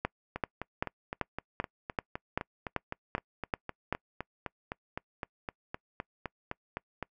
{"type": "two click trains", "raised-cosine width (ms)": 0.5, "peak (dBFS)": [-20, -14], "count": [27, 11], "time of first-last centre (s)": [[0.36, 7.027], [0.05, 3.926]], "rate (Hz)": [3.9, 2.58], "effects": ["noise-tail reverb RT60 0.1 s tail -26 dB re dry"]}